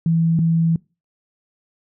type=tone pair in turn; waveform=sine; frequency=164.81 / 164.81 Hz; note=E3 / E3; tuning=0 / 0 cents; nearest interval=unison; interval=0 cents; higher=neither; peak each=-14 dBFS; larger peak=neither; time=0.06-0.39 / 0.39-0.76 s; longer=second; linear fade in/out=2 ms; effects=noise-tail reverb RT60 0.3 s tail -24 dB re dry